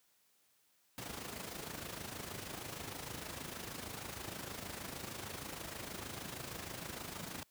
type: noise with amplitude modulation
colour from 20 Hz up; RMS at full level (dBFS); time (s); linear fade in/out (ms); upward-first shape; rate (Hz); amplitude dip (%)
pink; -42; 0.98-7.43; 0; sine; 26.4; 60
effects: white hiss -73 dBFS RMS until 7.5 s + high-pass 80 Hz 12 dB/octave